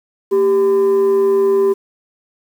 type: tone with frequency modulation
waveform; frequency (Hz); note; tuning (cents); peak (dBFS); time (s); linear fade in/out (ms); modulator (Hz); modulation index
sine; 393.1; G4; +5; -9; 0.31-1.74; 20; 621; 0.28
effects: tanh soft clip ceiling -7 dBFS + 7-bit